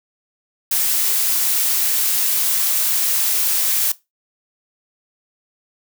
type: noise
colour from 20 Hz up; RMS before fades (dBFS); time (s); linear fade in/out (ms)
blue; -18; 0.71-3.92; 5
effects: noise-tail reverb RT60 0.2 s tail -18 dB re dry